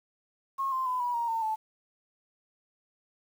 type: tone with pitch steps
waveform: sine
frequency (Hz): 1083 / 1044.9 / 1008.1 / 972.7 / 938.5 / 905.4 / 873.6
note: C#6 / C6 / B5 / B5 / A#5 / A5 / A5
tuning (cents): -41 / -3 / +35 / -27 / +11 / +49 / -13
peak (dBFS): -27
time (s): 0.58-1.56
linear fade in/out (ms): 20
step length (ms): 140
effects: 9-bit